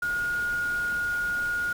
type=tone in noise; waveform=sine; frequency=1433 Hz; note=F6; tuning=44 cents sharp; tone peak=-25 dBFS; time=0.02-1.73 s; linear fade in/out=5 ms; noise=pink; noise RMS=-42 dBFS; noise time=0.02-1.73 s; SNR=+14 dB; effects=none